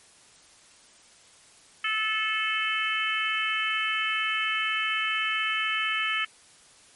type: harmonic tone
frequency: 435.8 Hz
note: A4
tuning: 17 cents flat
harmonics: 3 / 4 / 5 / 6 / 7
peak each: -31 / -31 / -31 / -31 / -31 dBFS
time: 1.84-6.25 s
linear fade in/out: 5 ms
effects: white hiss -55 dBFS RMS until 6.95 s + MP3 48 kbps